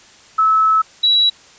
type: tone pair in turn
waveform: sine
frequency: 1300 / 3904 Hz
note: E6 / B7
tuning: -24 / -21 cents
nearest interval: octave + perfect fifth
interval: 1903 cents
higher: second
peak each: -10 dBFS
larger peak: neither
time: 0.38-0.82 / 1.03-1.3 s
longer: first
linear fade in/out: 10 ms
effects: white hiss -45 dBFS RMS until 1.58 s + resampled to 16000 Hz